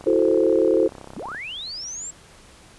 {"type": "click train", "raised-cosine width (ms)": 1, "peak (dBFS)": -24, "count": 45, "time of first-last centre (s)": [0.01, 1.347], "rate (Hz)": 32.9}
{"type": "chord", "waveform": "sine", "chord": "F# half-diminished seventh", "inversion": "third", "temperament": "equal", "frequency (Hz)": [329.6, 370, 440, 523.3], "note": ["E4", "F#4", "A4", "C5"], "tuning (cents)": [0, 0, 0, 0], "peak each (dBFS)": [-21, -21, -20, -21], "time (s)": [0.06, 0.88], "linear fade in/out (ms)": 10}
{"type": "linear sweep", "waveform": "sine", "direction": "up", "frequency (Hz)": [98, 7670], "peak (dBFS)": -30, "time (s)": [1.16, 2.11], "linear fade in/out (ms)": 10}
{"effects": ["pink hiss -49 dBFS RMS until 2.78 s", "resampled to 24000 Hz"]}